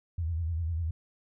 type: tone with vibrato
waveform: sine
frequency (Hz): 82.41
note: E2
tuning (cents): 0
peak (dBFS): -28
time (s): 0.18-0.91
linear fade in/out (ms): 5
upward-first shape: sine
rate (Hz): 10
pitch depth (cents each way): 99
effects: none